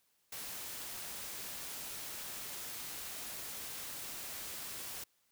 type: noise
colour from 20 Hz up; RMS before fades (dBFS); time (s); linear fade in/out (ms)
white; -44; 0.32-5.04; 5
effects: white hiss -75 dBFS RMS until 5.31 s